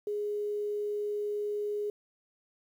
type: tone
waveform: sine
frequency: 415.3 Hz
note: G#4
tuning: in tune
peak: -30 dBFS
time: 0.07-1.9 s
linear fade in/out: 2 ms
effects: 10-bit